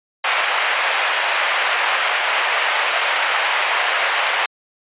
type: band-pass noise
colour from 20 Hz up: white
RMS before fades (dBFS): -19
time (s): 0.24-4.46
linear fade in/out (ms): 5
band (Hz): 600 to 2800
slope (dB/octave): 24
effects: resampled to 8000 Hz